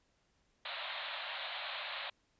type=band-pass noise; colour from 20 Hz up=white; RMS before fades=-42 dBFS; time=0.65-2.1 s; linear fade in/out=5 ms; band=550 to 4100 Hz; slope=96 dB/octave; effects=pink hiss -75 dBFS RMS until 2.39 s + resampled to 16000 Hz